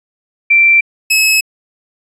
sine / sawtooth tone pair in turn, 2349 / 2579 Hz, D7 / E7, 0 / -39 cents, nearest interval major second, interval 161 cents, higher second, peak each -5 dBFS, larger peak neither, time 0.5-0.81 / 1.1-1.41 s, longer neither, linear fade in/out 10 ms, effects resampled to 32000 Hz

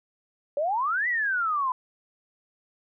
sine exponential two-way sweep, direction up then down, 554.4 to 2008 to 995 Hz, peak -23 dBFS, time 0.57-1.72 s, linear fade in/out 2 ms, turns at 1.08 s, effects none

